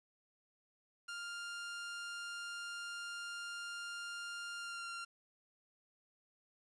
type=tone with pitch glide; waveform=sawtooth; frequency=1400 to 1383.9 Hz; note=F6 to F6; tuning=+4 to -16 cents; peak=-39 dBFS; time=1.08-5.05 s; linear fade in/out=10 ms; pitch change=-20 cents; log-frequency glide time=4.57-4.88 s; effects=resampled to 22050 Hz + 11-bit